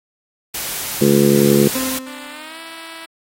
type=noise; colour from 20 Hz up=white; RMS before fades=-24 dBFS; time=0.54-1.99 s; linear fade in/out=5 ms
type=harmonic tone; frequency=71 Hz; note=C#2; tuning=42 cents sharp; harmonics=2 / 3 / 4 / 5 / 6 / 7; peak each=-19 / -14 / -23 / -15 / -19 / -20 dBFS; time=1.01-1.68 s; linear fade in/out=5 ms
type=tone with exponential decay; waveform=35% pulse; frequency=260.6 Hz; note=C4; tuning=7 cents flat; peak=-18 dBFS; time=1.75-2.81 s; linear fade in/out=5 ms; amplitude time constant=230 ms
type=tone with pitch glide; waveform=5% pulse; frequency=293.7 to 327.8 Hz; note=D4 to E4; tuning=0 to -10 cents; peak=-22 dBFS; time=2.06-3.06 s; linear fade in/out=10 ms; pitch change=+190 cents; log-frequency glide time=2.29-2.59 s
effects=AAC 48 kbps

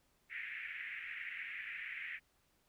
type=band-pass noise; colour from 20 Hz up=pink; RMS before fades=-45 dBFS; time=0.29-2.2 s; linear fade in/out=50 ms; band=1800 to 2400 Hz; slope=48 dB/octave; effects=pink hiss -75 dBFS RMS until 2.68 s

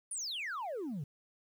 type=exponential sweep; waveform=sine; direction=down; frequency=10010 to 130.81 Hz; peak=-34 dBFS; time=0.11-1.04 s; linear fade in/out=5 ms; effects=tanh soft clip ceiling -35 dBFS + 11-bit

